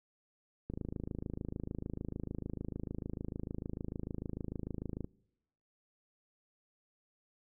click train, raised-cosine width 3 ms, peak -26 dBFS, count 117, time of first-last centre 0.7-5.045 s, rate 26.7 Hz, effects noise-tail reverb RT60 0.9 s tail -25 dB re dry

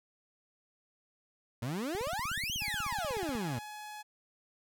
30% pulse exponential two-way sweep, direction up then down, 110 to 3309 to 110 Hz, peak -31 dBFS, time 1.62-3.59 s, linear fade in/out 5 ms, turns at 2.54 s
click train, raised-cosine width 5 ms, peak -32 dBFS, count 24, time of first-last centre 1.95-3.352 s, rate 16.4 Hz
sawtooth tone with pitch glide, 836 to 844.7 Hz, G#5 to G#5, +11 to +29 cents, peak -39 dBFS, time 2.6-4.03 s, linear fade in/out 20 ms, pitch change +18 cents, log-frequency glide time 3.58-3.63 s
effects none

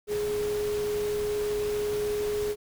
sine tone in noise, 417.5 Hz, G#4, 9 cents sharp, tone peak -26 dBFS, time 0.07-2.56 s, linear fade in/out 50 ms, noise pink, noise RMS -39 dBFS, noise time 0.07-2.56 s, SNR +10 dB, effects none

